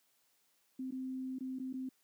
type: tone with dropouts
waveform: sine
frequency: 260 Hz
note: C4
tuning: 11 cents flat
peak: -37 dBFS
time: 0.79-1.89 s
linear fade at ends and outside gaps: 5 ms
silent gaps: 0.909-0.921 / 1.386-1.406 / 1.588-1.597 / 1.728-1.738 s
effects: white hiss -74 dBFS RMS until 2.03 s + high-pass 150 Hz 12 dB/octave